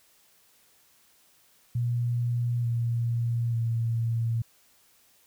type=tone with pitch steps; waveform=sine; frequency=120 / 117.6 / 115.24 Hz; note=B2 / A#2 / A#2; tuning=-49 / +16 / -19 cents; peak=-24 dBFS; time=1.75-4.42 s; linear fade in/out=5 ms; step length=890 ms; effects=white hiss -62 dBFS RMS until 5.26 s